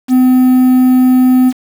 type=tone with quantisation; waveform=triangle; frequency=254.9 Hz; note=C4; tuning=45 cents flat; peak=-3 dBFS; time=0.08-1.53 s; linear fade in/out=50 ms; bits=5; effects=none